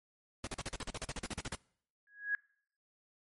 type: noise bursts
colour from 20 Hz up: pink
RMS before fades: -39 dBFS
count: 16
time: 0.44-1.551 s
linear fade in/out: 2 ms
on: 31 ms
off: 41 ms
type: tone with exponential growth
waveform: sine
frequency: 1661.2 Hz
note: G#6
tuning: in tune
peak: -27 dBFS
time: 2.07-2.35 s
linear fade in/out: 1 ms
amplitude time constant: 59 ms
effects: noise-tail reverb RT60 0.6 s tail -24 dB re dry + MP3 48 kbps